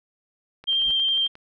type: click train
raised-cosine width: 0.3 ms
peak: -28 dBFS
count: 9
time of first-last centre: 0.64-1.354 s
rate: 11.2 Hz
type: tone with vibrato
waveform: sine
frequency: 3167 Hz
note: G7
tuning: 17 cents sharp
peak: -19 dBFS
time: 0.67-1.28 s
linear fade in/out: 20 ms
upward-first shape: square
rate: 12 Hz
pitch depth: 10 cents each way
type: noise with exponential growth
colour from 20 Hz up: brown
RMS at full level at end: -37 dBFS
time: 0.68-0.91 s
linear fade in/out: 1 ms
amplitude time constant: 48 ms
effects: none